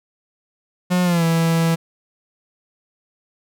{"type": "tone with pitch glide", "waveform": "45% pulse", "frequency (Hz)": [180, 165.06], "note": ["F#3", "E3"], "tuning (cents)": [-47, 3], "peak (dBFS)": -15, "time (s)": [0.9, 1.76], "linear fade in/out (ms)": 20, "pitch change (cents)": -150, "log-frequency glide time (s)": [1.03, 1.24], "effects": []}